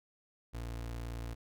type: tone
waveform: 30% pulse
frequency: 57.8 Hz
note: A#1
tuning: 14 cents flat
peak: -36 dBFS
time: 0.53-1.35 s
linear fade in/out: 20 ms
effects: none